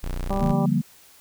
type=tone; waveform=35% pulse; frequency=30.11 Hz; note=B0; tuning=43 cents flat; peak=-24 dBFS; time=0.03-0.53 s; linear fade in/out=10 ms
type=harmonic tone; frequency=196 Hz; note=G3; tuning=in tune; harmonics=1 / 2 / 3 / 4 / 5 / 6; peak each=-26 / -31 / -30 / -30 / -35 / -37 dBFS; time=0.3-0.66 s; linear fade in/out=5 ms
type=chord; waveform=sine; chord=G minor seventh; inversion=second; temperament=equal; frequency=146.83 / 174.61 / 196 / 233.1 Hz; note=D3 / F3 / G3 / Bb3; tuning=0 / 0 / 0 / 0 cents; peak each=-24 dBFS; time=0.4-0.82 s; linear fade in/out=20 ms
effects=white hiss -52 dBFS RMS until 1.2 s